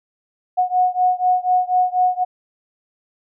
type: beating tone pair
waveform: sine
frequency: 729 / 733.1 Hz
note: F#5 / F#5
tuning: -26 / -16 cents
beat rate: 4.1 Hz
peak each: -17 / -18 dBFS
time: 0.57-2.25 s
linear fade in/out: 20 ms
effects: none